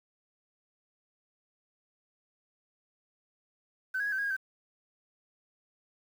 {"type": "tone with pitch steps", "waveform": "sine", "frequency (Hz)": [1524, 1651, 1667, 1544, 1641, 1631, 1546], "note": ["G6", "G#6", "G#6", "G6", "G#6", "G#6", "G6"], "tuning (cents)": [-49, -11, 6, -27, -21, -32, -24], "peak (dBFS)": -28, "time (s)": [3.94, 4.367], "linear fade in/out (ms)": 10, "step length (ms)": 61, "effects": ["tanh soft clip ceiling -24 dBFS", "9-bit"]}